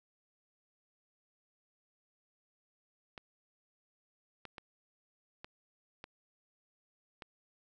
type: clicks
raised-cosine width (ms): 0.3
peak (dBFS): -29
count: 6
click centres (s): 3.178 / 4.453 / 4.582 / 5.445 / 6.041 / 7.222
effects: none